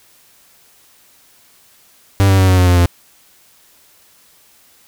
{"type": "tone with pitch steps", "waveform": "45% pulse", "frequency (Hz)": [98, 96.09, 94.23, 92.39, 90.6, 88.83, 87.11], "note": ["G2", "G2", "F#2", "F#2", "F#2", "F2", "F2"], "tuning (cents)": [0, -34, 32, -2, -36, 30, -4], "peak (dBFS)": -8, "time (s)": [2.2, 2.858], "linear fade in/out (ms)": 0, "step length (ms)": 94, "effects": ["white hiss -50 dBFS RMS until 4.87 s"]}